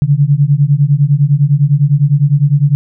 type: beating tone pair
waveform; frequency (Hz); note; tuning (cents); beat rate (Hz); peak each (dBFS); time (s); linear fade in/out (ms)
sine; 138.59 / 148.49; C#3 / D3; 0 / +19; 9.9; -10; 0.02-2.75; 0
effects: none